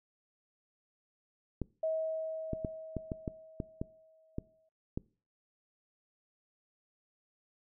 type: clicks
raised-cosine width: 3 ms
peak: -21 dBFS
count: 10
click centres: 1.617 / 2.533 / 2.648 / 2.967 / 3.118 / 3.278 / 3.602 / 3.815 / 4.384 / 4.975 s
type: tone with exponential decay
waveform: sine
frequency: 639 Hz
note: D#5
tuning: 46 cents sharp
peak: -29 dBFS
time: 1.83-4.69 s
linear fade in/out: 5 ms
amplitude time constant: 620 ms
effects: noise-tail reverb RT60 0.4 s tail -24 dB re dry